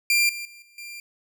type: tone with level steps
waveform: sawtooth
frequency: 2380 Hz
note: D7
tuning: 22 cents sharp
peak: -14 / -28 / -41 / -50 / -33 dBFS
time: 0.1-1 s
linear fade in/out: 2 ms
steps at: 0.29 / 0.45 / 0.62 / 0.78 s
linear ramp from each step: 2 ms
effects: none